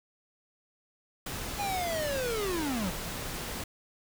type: noise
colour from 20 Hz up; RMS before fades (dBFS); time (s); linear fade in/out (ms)
pink; -37; 1.26-3.64; 5
type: linear sweep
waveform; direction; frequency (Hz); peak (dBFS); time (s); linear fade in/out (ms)
square; down; 830.6 to 165.8; -31; 1.58-2.91; 20
effects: none